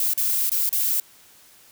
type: noise with dropouts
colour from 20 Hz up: violet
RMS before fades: -22 dBFS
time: 0-1 s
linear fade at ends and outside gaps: 2 ms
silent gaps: 0.136-0.176 / 0.495-0.517 / 0.692-0.727 s
effects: white hiss -52 dBFS RMS until 1.71 s